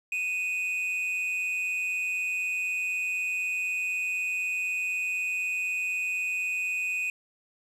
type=tone pair together; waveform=triangle; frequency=2496 / 2680 Hz; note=D#7 / E7; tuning=+5 / +28 cents; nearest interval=minor second; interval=123 cents; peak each=-26 / -35 dBFS; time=0.12-7.1 s; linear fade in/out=2 ms; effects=resampled to 32000 Hz + 9-bit